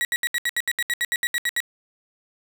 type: tone bursts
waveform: 35% pulse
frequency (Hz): 1918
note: A#6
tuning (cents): +49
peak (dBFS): -19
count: 15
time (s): 0.01-1.603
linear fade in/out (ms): 0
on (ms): 39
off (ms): 72
effects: none